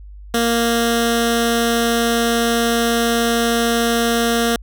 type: tone with notch filter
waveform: 10% pulse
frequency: 233.1 Hz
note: A#3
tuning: in tune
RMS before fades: -17 dBFS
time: 0.34-4.56 s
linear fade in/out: 2 ms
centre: 960 Hz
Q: 1.5
effects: added 50 Hz sine -34 dBFS peak until 4.62 s